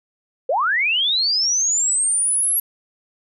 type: linear sweep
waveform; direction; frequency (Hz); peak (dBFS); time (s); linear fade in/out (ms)
sine; up; 470 to 11450; -16; 0.49-2.6; 5
effects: none